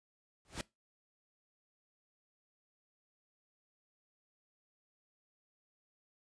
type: noise with exponential growth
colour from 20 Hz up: pink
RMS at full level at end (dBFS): -35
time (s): 0.45-0.61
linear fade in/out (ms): 0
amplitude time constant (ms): 34
effects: noise-tail reverb RT60 0.2 s tail -21 dB re dry + resampled to 22050 Hz